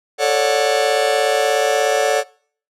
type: chord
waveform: 45% pulse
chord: D major seventh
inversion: second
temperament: just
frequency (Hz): 440.5 / 550.6 / 587.3 / 734.2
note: A4 / C#5 / D5 / F#5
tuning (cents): +2 / -12 / 0 / -14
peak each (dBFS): -20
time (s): 0.18-2.24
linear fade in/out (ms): 50
effects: noise-tail reverb RT60 0.5 s tail -23 dB re dry + low-pass 10000 Hz 12 dB/octave